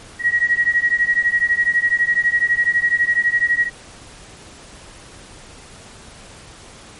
sine beating tone pair, 1900 / 1912 Hz, A#6 / A#6, +33 / +43 cents, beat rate 12 Hz, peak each -17 dBFS, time 0.19-3.7 s, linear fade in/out 50 ms, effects pink hiss -41 dBFS RMS until 6.99 s + MP3 48 kbps

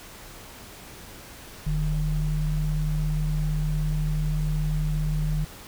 sine tone pair together, 40.5 / 152.9 Hz, E1 / D#3, -30 / -30 cents, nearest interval octave + major seventh, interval 2300 cents, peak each -25 dBFS, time 1.66-5.45 s, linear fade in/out 10 ms, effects pink hiss -44 dBFS RMS until 5.67 s

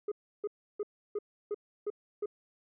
sine tone bursts, 415.3 Hz, G#4, in tune, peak -28 dBFS, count 7, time 0.08-2.259 s, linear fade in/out 5 ms, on 37 ms, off 320 ms, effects tanh soft clip ceiling -30 dBFS

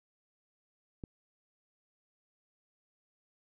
click, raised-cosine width 3 ms, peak -28 dBFS, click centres 1.038 s, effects none

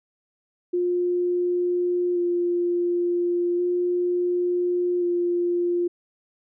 sine tone with vibrato, 352.3 Hz, F4, 15 cents sharp, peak -20 dBFS, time 0.73-5.88 s, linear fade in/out 10 ms, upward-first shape square, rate 0.35 Hz, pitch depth 12 cents each way, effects none

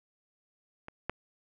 clicks, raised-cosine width 0.5 ms, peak -27 / -16 dBFS, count 2, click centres 0.884 / 1.096 s, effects none

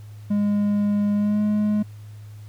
triangle tone with pitch glide, 205.5 to 210.1 Hz, G#3 to G#3, -18 to +20 cents, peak -16 dBFS, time 0.3-1.83 s, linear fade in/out 10 ms, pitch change +38 cents, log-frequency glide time 1.14-1.41 s, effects added 105 Hz sine -37 dBFS peak until 2.48 s + pink hiss -56 dBFS RMS until 2.48 s

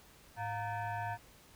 sine tone with frequency modulation, 106.9 Hz, A2, 49 cents flat, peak -35 dBFS, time 0.36-1.18 s, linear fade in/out 50 ms, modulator 816 Hz, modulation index 1.6, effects pink hiss -60 dBFS RMS until 1.55 s

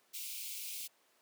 white high-pass noise, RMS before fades -43 dBFS, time 0.13-0.88 s, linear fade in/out 20 ms, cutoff 2200 Hz, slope 96 dB/octave, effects pink hiss -70 dBFS RMS until 1.21 s + high-pass 400 Hz 12 dB/octave

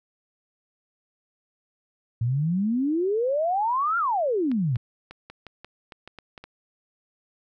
sine exponential two-way sweep, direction up then down, 111.5 to 1418 to 111.5 Hz, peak -21 dBFS, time 2.21-4.77 s, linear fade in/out 5 ms, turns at 3.98 s
clicks, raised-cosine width 0.3 ms, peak -25 dBFS, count 11, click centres 4.516 / 4.758 / 5.11 / 5.3 / 5.467 / 5.646 / 5.922 / 6.076 / 6.187 / 6.378 / 6.44 s
effects none

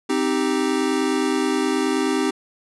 square chord, C minor, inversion none, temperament equal, 261.6 / 311.1 / 392 Hz, C4 / Eb4 / G4, 0 / 0 / 0 cents, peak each -24 dBFS, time 0.09-2.31 s, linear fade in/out 10 ms, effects resampled to 24000 Hz

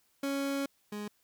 30% pulse tone pair in turn, 277.2 / 208 Hz, C#4 / G#3, 0 / +3 cents, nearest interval perfect fourth, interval 497 cents, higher first, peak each -28 / -34 dBFS, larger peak first, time 0.23-0.66 / 0.92-1.08 s, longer first, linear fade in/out 5 ms, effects white hiss -71 dBFS RMS until 1.23 s

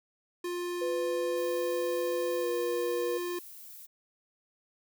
square tone, 352.4 Hz, F4, 16 cents sharp, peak -33 dBFS, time 0.44-3.39 s, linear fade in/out 5 ms
sine tone with pitch glide, 500 to 482.4 Hz, B4 to B4, +21 to -41 cents, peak -30 dBFS, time 0.81-3.18 s, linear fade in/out 10 ms, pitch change -62 cents, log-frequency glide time 2.41-2.46 s
violet noise, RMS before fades -48 dBFS, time 1.36-3.87 s, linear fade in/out 20 ms
effects none

